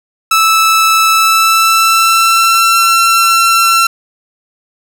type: tone with pitch glide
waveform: sawtooth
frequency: 1312 to 1351.2 Hz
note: E6 to E6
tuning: -9 to +42 cents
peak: -3 dBFS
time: 0.31-3.87 s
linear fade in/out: 5 ms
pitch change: +51 cents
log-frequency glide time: 1.1-2.73 s
effects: none